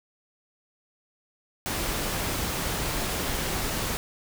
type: noise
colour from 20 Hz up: pink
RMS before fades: -29 dBFS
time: 1.66-3.97 s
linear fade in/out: 0 ms
effects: none